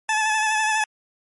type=tone with vibrato; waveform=20% pulse; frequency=865 Hz; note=A5; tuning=30 cents flat; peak=-14 dBFS; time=0.09-0.84 s; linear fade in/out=2 ms; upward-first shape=sine; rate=12 Hz; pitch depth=31 cents each way; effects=MP3 48 kbps